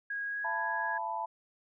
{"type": "tone with pitch glide", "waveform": "sine", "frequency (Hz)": [1644, 1658.3], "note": ["G#6", "G#6"], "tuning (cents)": [-18, -3], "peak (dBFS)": -33, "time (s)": [0.1, 0.98], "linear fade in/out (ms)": 5, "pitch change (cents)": 15, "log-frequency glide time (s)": [0.26, 0.4]}
{"type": "chord", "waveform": "sine", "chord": "E suspended fourth", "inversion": "none", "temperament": "equal with one note detuned", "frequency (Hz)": [675.1, 880, 987.8], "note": ["E5", "A5", "B5"], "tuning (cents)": [41, 0, 0], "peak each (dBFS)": [-40, -35, -37], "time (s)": [0.44, 1.26], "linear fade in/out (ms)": 10}
{"effects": []}